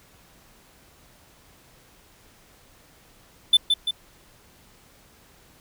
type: tone with echo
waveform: triangle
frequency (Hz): 3520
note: A7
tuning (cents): 0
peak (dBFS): -10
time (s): 3.53-3.57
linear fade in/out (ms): 5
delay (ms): 170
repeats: 2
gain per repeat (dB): -5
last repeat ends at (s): 3.91
effects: pink hiss -55 dBFS RMS until 5.6 s